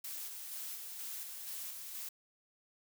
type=noise with tremolo; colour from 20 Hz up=blue; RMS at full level=-43 dBFS; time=0.04-2.09 s; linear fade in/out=5 ms; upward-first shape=square; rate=2.1 Hz; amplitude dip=30%; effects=none